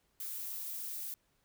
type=noise with high-pass filter sweep; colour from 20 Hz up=violet; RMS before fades=-41 dBFS; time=0.2-1.14 s; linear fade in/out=2 ms; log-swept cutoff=1100 to 440 Hz; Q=1.9; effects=pink hiss -75 dBFS RMS until 1.44 s